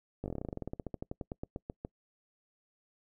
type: slowing click train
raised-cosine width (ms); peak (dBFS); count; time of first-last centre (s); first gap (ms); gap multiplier
2; -24; 26; 0.24-1.849; 19; 1.09
effects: noise-tail reverb RT60 0.1 s tail -26 dB re dry